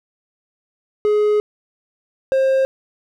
triangle tone pair in turn, 420 / 532.1 Hz, G#4 / C5, +19 / +29 cents, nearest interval major third, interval 410 cents, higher second, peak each -11 dBFS, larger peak neither, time 1.05-1.4 / 2.32-2.65 s, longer first, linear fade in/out 0 ms, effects none

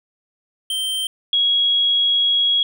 square / sine tone pair in turn, 3132 / 3316 Hz, G7 / G#7, -2 / -3 cents, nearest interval minor second, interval 99 cents, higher second, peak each -21 / -14 dBFS, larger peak second, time 0.7-1.07 / 1.33-2.63 s, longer second, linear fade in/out 2 ms, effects none

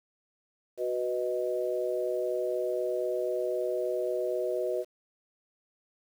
sine chord, B major, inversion second, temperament equal, 370 / 493.9 / 622.3 Hz, F#4 / B4 / D#5, 0 / 0 / 0 cents, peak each -32 dBFS, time 0.77-4.85 s, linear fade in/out 50 ms, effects 9-bit

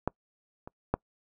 clicks, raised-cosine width 1 ms, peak -13 / -28 / -11 dBFS, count 3, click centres 0.076 / 0.675 / 0.94 s, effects noise-tail reverb RT60 0.1 s tail -26 dB re dry

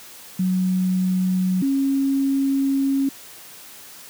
sine tone pair in turn, 185 / 273.1 Hz, F#3 / C#4, 0 / -26 cents, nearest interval perfect fifth, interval 674 cents, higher second, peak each -17 dBFS, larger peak neither, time 0.39-1.62 / 1.62-3.09 s, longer second, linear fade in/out 5 ms, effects white hiss -42 dBFS RMS until 4.09 s + high-pass 100 Hz 12 dB/octave

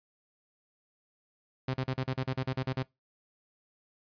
sawtooth tone bursts, 130.81 Hz, C3, in tune, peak -25 dBFS, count 12, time 1.68-2.828 s, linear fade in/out 5 ms, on 59 ms, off 40 ms, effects noise-tail reverb RT60 0.2 s tail -22 dB re dry + resampled to 11025 Hz

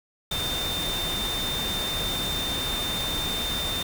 sine tone in noise, 3607 Hz, A7, 42 cents sharp, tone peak -28 dBFS, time 0.31-3.83 s, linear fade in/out 5 ms, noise pink, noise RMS -31 dBFS, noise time 0.31-3.83 s, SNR 0 dB, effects none

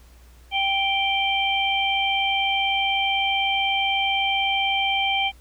harmonic tone, 784 Hz, G5, in tune, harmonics 1 / 3 / 4, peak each -24 / -24 / -24 dBFS, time 0.51-5.32 s, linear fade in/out 50 ms, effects added 60 Hz sine -47 dBFS peak until 5.4 s + pink hiss -56 dBFS RMS until 5.4 s

